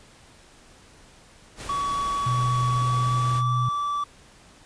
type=noise; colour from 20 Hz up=pink; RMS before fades=-37 dBFS; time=1.56-3.43 s; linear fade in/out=50 ms
type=tone with pitch glide; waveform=triangle; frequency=1131 to 1160.1 Hz; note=C#6 to D6; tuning=+34 to -22 cents; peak=-22 dBFS; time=1.69-4.04 s; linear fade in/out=5 ms; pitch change=+44 cents; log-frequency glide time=2.73-3.49 s
type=tone; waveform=sine; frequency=123.47 Hz; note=B2; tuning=in tune; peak=-22 dBFS; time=2.26-3.69 s; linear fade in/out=5 ms
effects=pink hiss -52 dBFS RMS until 4.65 s + resampled to 22050 Hz